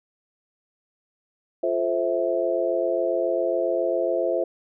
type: chord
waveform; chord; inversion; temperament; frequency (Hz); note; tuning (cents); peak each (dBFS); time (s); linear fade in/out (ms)
sine; F major seventh; none; just; 349.2 / 436.5 / 523.8 / 654.8; F4 / A4 / C5 / E5; 0 / -14 / +2 / -12; -27 / -30 / -25 / -25; 1.63-4.44; 5
effects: none